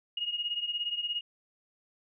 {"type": "beating tone pair", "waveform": "sine", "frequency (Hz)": [2867, 2884], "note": ["F7", "F#7"], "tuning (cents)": [45, -45], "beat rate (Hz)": 17, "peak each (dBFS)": [-32, -36], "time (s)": [0.17, 1.21], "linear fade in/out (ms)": 5, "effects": []}